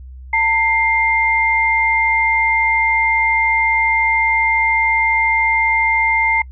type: tone pair together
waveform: sine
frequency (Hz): 903.6 / 2100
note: A5 / C7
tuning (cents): +46 / +6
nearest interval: octave + minor third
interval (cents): 1460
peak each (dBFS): -17 / -14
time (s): 0.33-6.42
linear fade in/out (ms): 5
effects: noise-tail reverb RT60 0.1 s tail -26 dB re dry + added 64 Hz sine -32 dBFS peak until 6.51 s